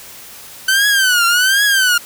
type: tone with vibrato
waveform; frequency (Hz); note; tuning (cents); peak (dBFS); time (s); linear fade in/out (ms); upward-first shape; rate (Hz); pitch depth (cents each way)
sawtooth; 1517; F#6; +43; -7; 0.68-1.98; 5; triangle; 1.3; 180
effects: white hiss -36 dBFS RMS until 2.05 s